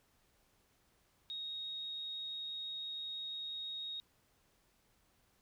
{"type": "tone", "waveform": "sine", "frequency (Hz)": 3751, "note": "A#7", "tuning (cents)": 10, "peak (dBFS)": -40, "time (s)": [1.3, 4], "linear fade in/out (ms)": 0, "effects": ["pink hiss -73 dBFS RMS until 5.41 s"]}